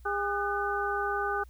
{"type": "harmonic tone with a mistuned harmonic", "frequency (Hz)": 405.1, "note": "G#4", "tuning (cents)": -43, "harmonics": [1, 2, 3, 4], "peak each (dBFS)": [-33, -33, -33, -33], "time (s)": [0.05, 1.44], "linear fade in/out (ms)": 10, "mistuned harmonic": 4, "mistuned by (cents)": -130, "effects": ["added 60 Hz sine -48 dBFS peak until 1.49 s", "white hiss -67 dBFS RMS until 1.49 s"]}